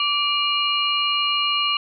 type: tone cluster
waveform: sine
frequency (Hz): 1163 / 2384 / 2862 / 4185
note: D6 / D7 / F7 / C8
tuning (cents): -17 / +25 / +42 / 0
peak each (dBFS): -24 / -27 / -21 / -28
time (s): 0-1.77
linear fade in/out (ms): 2
effects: none